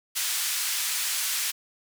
white band-pass noise, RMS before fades -28 dBFS, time 0.15-1.52 s, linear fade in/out 20 ms, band 1600 to 12000 Hz, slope 12 dB/octave, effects none

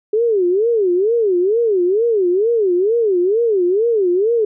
sine tone with vibrato, 407.4 Hz, G#4, 33 cents flat, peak -12 dBFS, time 0.13-4.45 s, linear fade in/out 5 ms, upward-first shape sine, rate 2.2 Hz, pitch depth 260 cents each way, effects none

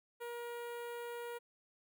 sawtooth tone with notch filter, 475.3 Hz, A#4, 34 cents sharp, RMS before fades -44 dBFS, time 0.2-1.39 s, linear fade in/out 20 ms, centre 5400 Hz, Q 0.65, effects none

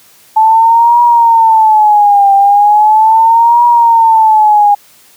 sine tone with vibrato, 870 Hz, A5, 20 cents flat, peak -3 dBFS, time 0.36-4.75 s, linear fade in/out 10 ms, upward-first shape triangle, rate 0.38 Hz, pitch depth 170 cents each way, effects white hiss -43 dBFS RMS until 5.16 s + high-pass 80 Hz 12 dB/octave

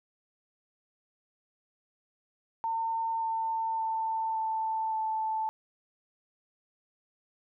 sine tone with pitch steps, 905 / 898.2 / 891.5 / 884.8 / 878.2 Hz, A5 / A5 / A5 / A5 / A5, +48 / +35 / +22 / +9 / -4 cents, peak -28 dBFS, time 2.64-5.49 s, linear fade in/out 0 ms, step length 570 ms, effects none

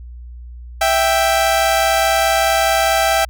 sawtooth tone pair together, 659.3 / 784 Hz, E5 / G5, 0 / 0 cents, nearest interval minor third, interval 300 cents, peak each -12 dBFS, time 0.81-3.25 s, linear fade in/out 5 ms, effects added 60 Hz sine -31 dBFS peak until 3.29 s

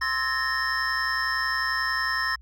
triangle tone cluster, 1050 / 1307 / 1707 / 1838 / 5260 Hz, C6 / E6 / G#6 / A#6 / E8, +6 / -15 / +47 / -25 / -5 cents, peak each -29 / -31 / -31 / -25 / -31 dBFS, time 0.01-2.36 s, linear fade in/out 10 ms, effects added 60 Hz sine -46 dBFS peak until 2.41 s

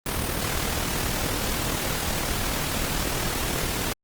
pink noise with amplitude modulation, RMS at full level -25 dBFS, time 0.06-3.93 s, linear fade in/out 2 ms, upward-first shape sine, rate 39.2 Hz, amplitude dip 40%, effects Opus 32 kbps

